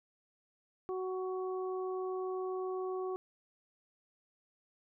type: harmonic tone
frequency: 372.7 Hz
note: F#4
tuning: 13 cents sharp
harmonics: 1 / 2 / 3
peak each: -35 / -45 / -45 dBFS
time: 0.89-3.16 s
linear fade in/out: 0 ms
effects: none